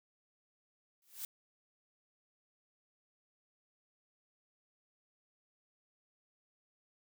blue noise with exponential growth, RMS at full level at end -38 dBFS, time 1.02-1.25 s, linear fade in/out 2 ms, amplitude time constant 50 ms, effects none

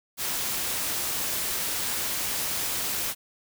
white noise, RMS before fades -29 dBFS, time 0.17-3.15 s, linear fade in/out 50 ms, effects none

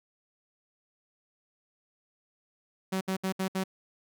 sawtooth tone bursts, 189.4 Hz, F#3, 41 cents sharp, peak -24 dBFS, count 5, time 2.92-3.639 s, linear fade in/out 10 ms, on 91 ms, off 66 ms, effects none

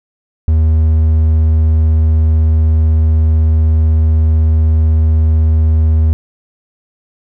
triangle tone, 79 Hz, D#2, 27 cents sharp, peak -5 dBFS, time 0.48-6.13 s, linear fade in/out 0 ms, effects none

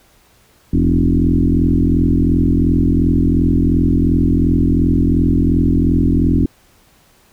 sine tone with frequency modulation, 166 Hz, E3, 12 cents sharp, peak -10 dBFS, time 0.73-6.46 s, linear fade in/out 5 ms, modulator 42.8 Hz, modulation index 3.5, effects pink hiss -52 dBFS RMS until 7.32 s

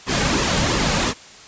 pink noise with flanger, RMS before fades -19 dBFS, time 0.06-1.14 s, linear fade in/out 50 ms, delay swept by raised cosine 1.3 to 3 ms, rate 2.9 Hz, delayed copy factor -0.55, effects white hiss -42 dBFS RMS until 1.47 s + resampled to 16000 Hz

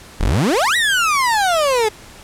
30% pulse exponential two-way sweep, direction up then down, 31 to 1968 to 417.2 Hz, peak -11 dBFS, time 0.2-1.89 s, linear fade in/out 10 ms, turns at 0.76 s, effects pink hiss -40 dBFS RMS until 2.23 s + low-pass 11000 Hz 12 dB/octave

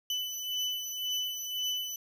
35% pulse beating tone pair, 2995 / 2996.9 Hz, F#7 / F#7, +20 / +21 cents, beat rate 1.9 Hz, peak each -32 / -35 dBFS, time 0.1-1.96 s, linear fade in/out 2 ms, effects none

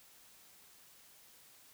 silence, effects white hiss -61 dBFS RMS until 1.73 s

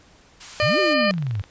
white high-pass noise, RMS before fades -38 dBFS, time 0.4-0.94 s, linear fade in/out 10 ms, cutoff 760 Hz, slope 24 dB/octave
harmonic tone, 604 Hz, D5, 48 cents sharp, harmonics 1 / 2 / 3 / 4 / 5 / 7 / 8, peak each -20 / -26 / -25 / -26 / -30 / -30 / -31 dBFS, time 0.6-1.11 s, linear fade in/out 0 ms
sine exponential two-way sweep, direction up then down, 93 to 402.6 to 93 Hz, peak -22 dBFS, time 0.62-1.42 s, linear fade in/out 10 ms, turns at 0.79 s
click train, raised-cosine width 0.3 ms, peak -23 dBFS, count 11, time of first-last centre 1.01-1.439 s, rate 23.3 Hz
effects pink hiss -53 dBFS RMS until 1.5 s + resampled to 16000 Hz

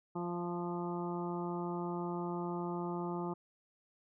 harmonic tone with a mistuned harmonic, 174.61 Hz, F3, in tune, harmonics 1 / 2 / 3 / 4 / 5 / 6 / 7, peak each -39 / -39 / -51 / -47 / -44 / -49 / -48 dBFS, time 0.15-3.34 s, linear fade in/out 10 ms, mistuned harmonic 4, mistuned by -15 cents, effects none

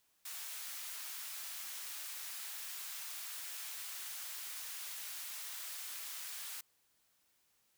white high-pass noise, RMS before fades -45 dBFS, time 0.25-6.61 s, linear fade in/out 5 ms, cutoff 1100 Hz, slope 12 dB/octave, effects white hiss -75 dBFS RMS until 7.77 s

